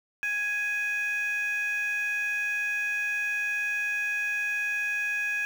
sine tone pair together, 1661.2 / 2502 Hz, G#6 / D#7, 0 / +9 cents, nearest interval perfect fifth, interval 709 cents, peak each -27 / -27 dBFS, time 0.23-5.45 s, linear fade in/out 0 ms, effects tanh soft clip ceiling -23 dBFS + 8-bit

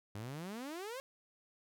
sawtooth exponential sweep, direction up, 98 to 554.4 Hz, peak -38 dBFS, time 0.15-1 s, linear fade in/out 0 ms, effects none

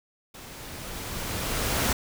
pink noise with level ramp, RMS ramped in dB -44 to -24 dBFS, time 0.34-1.93 s, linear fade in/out 5 ms, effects none

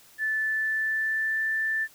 sine tone with pitch glide, 1750 to 1768.3 Hz, A6 to A6, -10 to +8 cents, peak -24 dBFS, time 0.18-1.88 s, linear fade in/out 50 ms, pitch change +18 cents, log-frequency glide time 0.34-1.47 s, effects white hiss -55 dBFS RMS until 1.94 s

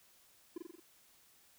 triangle tone with echo, 340.5 Hz, F4, 44 cents flat, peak -36 dBFS, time 0.56-0.58 s, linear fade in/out 5 ms, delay 44 ms, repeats 5, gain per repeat -3 dB, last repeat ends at 0.8 s, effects white hiss -66 dBFS RMS until 1.58 s

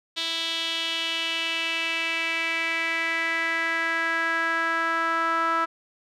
sawtooth tone with band-pass filter sweep, 329.6 Hz, E4, in tune, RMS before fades -26 dBFS, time 0.16-5.66 s, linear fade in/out 20 ms, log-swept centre 3600 to 1300 Hz, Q 4.1, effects none

